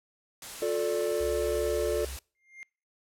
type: noise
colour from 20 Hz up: white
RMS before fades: -41 dBFS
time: 0.42-2.19 s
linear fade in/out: 2 ms
type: chord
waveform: triangle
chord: D minor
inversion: first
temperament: equal with one note detuned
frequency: 357.8 / 440 / 587.3 Hz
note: F4 / A4 / D5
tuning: +42 / 0 / 0 cents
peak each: -30 / -27 / -29 dBFS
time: 0.62-2.05 s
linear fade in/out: 2 ms
type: tone with pitch glide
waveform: sine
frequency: 66 to 66.5 Hz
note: C2 to C2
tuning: +16 to +29 cents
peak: -37 dBFS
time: 1.2-2.17 s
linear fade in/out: 10 ms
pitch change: +13 cents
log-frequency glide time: 1.56-1.88 s
type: tone with exponential growth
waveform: triangle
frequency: 2113 Hz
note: C7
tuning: 16 cents sharp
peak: -37 dBFS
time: 2.35-2.63 s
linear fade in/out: 0 ms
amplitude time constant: 59 ms
effects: noise-tail reverb RT60 0.4 s tail -26 dB re dry + low-pass 12000 Hz 12 dB/octave